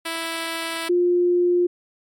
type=tone pair in turn; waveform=5% pulse / sine; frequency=329.6 / 353.3 Hz; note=E4 / F4; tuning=0 / +20 cents; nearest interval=minor second; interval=120 cents; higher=second; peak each=-14 / -15 dBFS; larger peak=first; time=0.05-0.89 / 0.89-1.67 s; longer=first; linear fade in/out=10 ms; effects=MP3 64 kbps